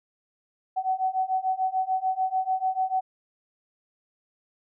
sine beating tone pair, 750 / 756.8 Hz, F#5 / F#5, +23 / +39 cents, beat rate 6.8 Hz, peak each -27 / -26 dBFS, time 0.76-3.01 s, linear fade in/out 20 ms, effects none

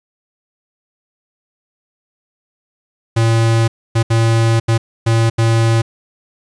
square tone bursts at uneven times, 114.1 Hz, A#2, 37 cents flat, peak -11 dBFS, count 6, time 3.16-3.68 / 3.95-4.03 / 4.1-4.6 / 4.68-4.78 / 5.06-5.3 / 5.38-5.82 s, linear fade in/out 10 ms, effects resampled to 22050 Hz + 8-bit

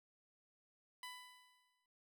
15% pulse tone with exponential decay, 997 Hz, B5, 16 cents sharp, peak -39 dBFS, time 1.03-1.86 s, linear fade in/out 2 ms, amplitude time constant 180 ms, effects none

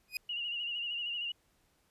30% pulse tone with exponential growth, 2491 Hz, D#7, 1 cent sharp, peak -27 dBFS, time 0.08-0.17 s, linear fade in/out 2 ms, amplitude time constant 18 ms
sine tone with vibrato, 2845 Hz, F7, 31 cents sharp, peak -34 dBFS, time 0.29-1.32 s, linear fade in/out 5 ms, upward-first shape sine, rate 13 Hz, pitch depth 52 cents each way
effects pink hiss -72 dBFS RMS until 1.9 s + resampled to 32000 Hz

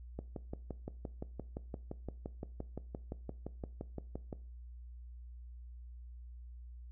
click train, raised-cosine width 2 ms, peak -27 dBFS, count 25, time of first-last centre 0.19-4.328 s, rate 5.8 Hz, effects noise-tail reverb RT60 0.4 s tail -19 dB re dry + added 60 Hz sine -47 dBFS peak until 6.91 s

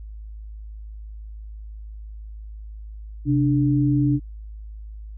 sine tone pair together, 131.85 / 293.7 Hz, C3 / D4, +14 / 0 cents, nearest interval octave + major second, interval 1386 cents, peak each -19 dBFS, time 3.25-4.2 s, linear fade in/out 50 ms, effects added 53 Hz sine -34 dBFS peak until 5.17 s

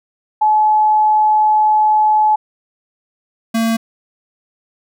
sine / square tone pair in turn, 856 / 226.7 Hz, A5 / A#3, -48 / -48 cents, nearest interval octave + major seventh, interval 2300 cents, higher first, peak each -9 / -14 dBFS, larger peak first, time 0.41-2.36 / 3.54-3.77 s, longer first, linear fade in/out 10 ms, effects none

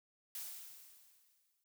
blue noise with exponential decay, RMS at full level -43 dBFS, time 0.35-1.64 s, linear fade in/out 2 ms, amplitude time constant 280 ms, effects noise-tail reverb RT60 0.2 s tail -26 dB re dry

